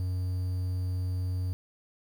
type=tone with quantisation; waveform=triangle; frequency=91.6 Hz; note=F#2; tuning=17 cents flat; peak=-26 dBFS; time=0-1.53 s; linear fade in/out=0 ms; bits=9; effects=none